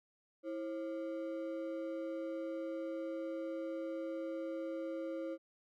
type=ring-modulated tone; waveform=triangle; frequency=432.2 Hz; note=A4; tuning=31 cents flat; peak=-33 dBFS; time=0.43-5.38 s; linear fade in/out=50 ms; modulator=104 Hz; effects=none